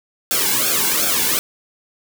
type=noise with flanger; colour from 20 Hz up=white; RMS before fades=-18 dBFS; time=0.31-1.39 s; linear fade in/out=0 ms; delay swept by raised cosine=1 to 1.62 ms; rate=2.7 Hz; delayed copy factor=-0.85; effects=none